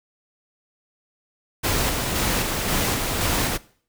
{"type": "noise with tremolo", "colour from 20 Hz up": "pink", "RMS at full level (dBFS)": -22, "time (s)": [1.63, 3.58], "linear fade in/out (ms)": 20, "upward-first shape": "square", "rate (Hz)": 1.9, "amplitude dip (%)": 30, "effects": ["noise-tail reverb RT60 0.5 s tail -20 dB re dry"]}